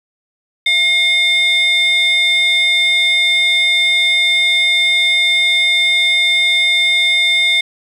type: tone pair together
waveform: sine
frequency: 2142 / 3602 Hz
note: C7 / A7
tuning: +40 / +40 cents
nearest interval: major sixth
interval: 900 cents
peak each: -11 dBFS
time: 0.66-7.61 s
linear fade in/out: 5 ms
effects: tanh soft clip ceiling -7 dBFS + 7-bit